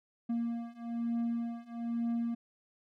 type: beating tone pair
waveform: triangle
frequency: 233.1 / 234.2 Hz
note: A#3 / A#3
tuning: 0 / +8 cents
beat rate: 1.1 Hz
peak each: -34 / -33 dBFS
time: 0.29-2.35 s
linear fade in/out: 10 ms
effects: none